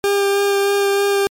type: tone with vibrato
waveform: 40% pulse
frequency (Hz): 400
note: G4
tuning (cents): +35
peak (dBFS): -13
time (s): 0.04-1.27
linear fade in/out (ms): 0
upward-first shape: sine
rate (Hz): 3.2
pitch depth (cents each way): 11
effects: MP3 64 kbps